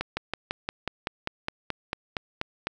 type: slowing click train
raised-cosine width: 0.3 ms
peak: -12 dBFS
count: 14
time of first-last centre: 0.01-2.67 s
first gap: 160 ms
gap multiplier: 1.04
effects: none